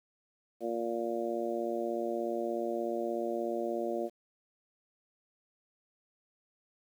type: harmonic tone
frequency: 116.7 Hz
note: A#2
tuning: 2 cents sharp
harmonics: 2 / 3 / 4 / 5 / 6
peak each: -40 / -35 / -39 / -36 / -40 dBFS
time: 0.6-4.1 s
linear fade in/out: 50 ms
effects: 10-bit

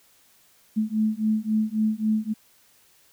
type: beating tone pair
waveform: sine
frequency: 214.9 / 218.6 Hz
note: A3 / A3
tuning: -41 / -11 cents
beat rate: 3.7 Hz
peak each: -24 dBFS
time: 0.76-2.34 s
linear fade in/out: 20 ms
effects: white hiss -59 dBFS RMS until 3.12 s

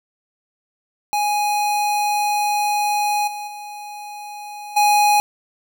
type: tone with level steps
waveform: square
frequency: 830.6 Hz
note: G#5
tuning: in tune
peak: -18 / -28 / -32 / -13 dBFS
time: 1.13-5.2 s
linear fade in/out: 0 ms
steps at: 3.27 / 3.47 / 4.76 s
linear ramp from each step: 10 ms
effects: none

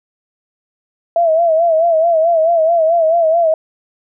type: tone with vibrato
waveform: sine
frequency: 659.3 Hz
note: E5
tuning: in tune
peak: -9 dBFS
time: 1.16-3.54 s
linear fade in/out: 2 ms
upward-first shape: sine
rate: 4.6 Hz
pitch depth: 79 cents each way
effects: none

